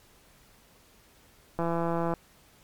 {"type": "click train", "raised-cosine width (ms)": 1, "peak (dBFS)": -16, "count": 93, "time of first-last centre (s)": [1.59, 2.138], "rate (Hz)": 168, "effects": ["pink hiss -59 dBFS RMS until 2.63 s", "MP3 96 kbps"]}